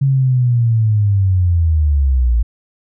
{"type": "linear sweep", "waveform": "sine", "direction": "down", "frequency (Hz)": [138.59, 55.3], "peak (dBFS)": -10, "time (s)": [0.01, 2.43], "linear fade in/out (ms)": 10, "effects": []}